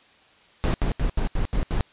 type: noise bursts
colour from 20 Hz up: brown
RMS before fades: -22 dBFS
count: 7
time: 0.64-1.808 s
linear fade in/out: 0 ms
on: 100 ms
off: 78 ms
effects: white hiss -55 dBFS RMS until 1.92 s + resampled to 8000 Hz